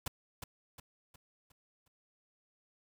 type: noise with echo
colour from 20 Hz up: pink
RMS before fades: -36 dBFS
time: 0.06-0.08 s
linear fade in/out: 5 ms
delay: 360 ms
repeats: 5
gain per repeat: -7 dB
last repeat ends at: 1.88 s
effects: none